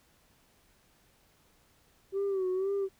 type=tone with vibrato; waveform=sine; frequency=383.1 Hz; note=G4; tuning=40 cents flat; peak=-26 dBFS; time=2.12-2.89 s; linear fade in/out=50 ms; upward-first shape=sine; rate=2 Hz; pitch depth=72 cents each way; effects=tanh soft clip ceiling -26 dBFS + pink hiss -66 dBFS RMS until 2.99 s